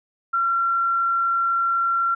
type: tone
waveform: sine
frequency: 1366 Hz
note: F6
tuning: 39 cents flat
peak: -18 dBFS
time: 0.33-2.15 s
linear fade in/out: 10 ms
effects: none